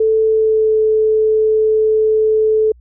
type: tone with pitch glide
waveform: sine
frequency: 440 to 434.9 Hz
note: A4 to A4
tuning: 0 to -20 cents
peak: -10 dBFS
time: 0-2.72 s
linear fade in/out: 5 ms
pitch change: -20 cents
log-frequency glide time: 0.23-0.79 s
effects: added 60 Hz sine -42 dBFS peak until 2.8 s